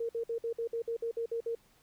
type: tone bursts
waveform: sine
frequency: 462.2 Hz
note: A#4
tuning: 15 cents flat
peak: -31 dBFS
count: 11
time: 0-1.551 s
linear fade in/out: 5 ms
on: 91 ms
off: 55 ms
effects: pink hiss -66 dBFS RMS until 1.82 s